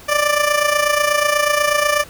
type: tone with amplitude modulation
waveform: 15% pulse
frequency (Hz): 590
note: D5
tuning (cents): +8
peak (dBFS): -5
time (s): 0.08-2.04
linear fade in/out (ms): 20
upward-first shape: sine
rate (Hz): 28.2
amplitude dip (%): 65
effects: pink hiss -41 dBFS RMS until 2.09 s